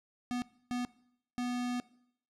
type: tone bursts at uneven times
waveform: square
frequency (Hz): 245.8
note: B3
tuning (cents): -8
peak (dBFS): -33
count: 3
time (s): 0.31-0.42 / 0.71-0.85 / 1.38-1.8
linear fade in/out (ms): 0
effects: noise-tail reverb RT60 0.7 s tail -20 dB re dry + low-pass 8000 Hz 12 dB/octave